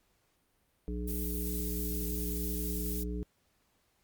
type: harmonic tone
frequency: 60.1 Hz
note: B1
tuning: 46 cents flat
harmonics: 1 / 3 / 5 / 7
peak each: -35 / -40 / -42 / -43 dBFS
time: 0.88-3.23 s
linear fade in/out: 0 ms
type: noise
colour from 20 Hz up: violet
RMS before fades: -39 dBFS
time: 1.07-3.04 s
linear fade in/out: 20 ms
effects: pink hiss -73 dBFS RMS until 4.03 s + Opus 48 kbps